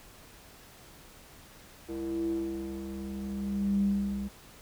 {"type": "tone with band-pass filter sweep", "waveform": "square", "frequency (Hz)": 66.8, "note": "C2", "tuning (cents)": 36, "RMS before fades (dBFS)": -32, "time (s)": [1.88, 4.29], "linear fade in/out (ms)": 20, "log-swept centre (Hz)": [380, 170], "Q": 9.3, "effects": ["pink hiss -53 dBFS RMS until 4.61 s"]}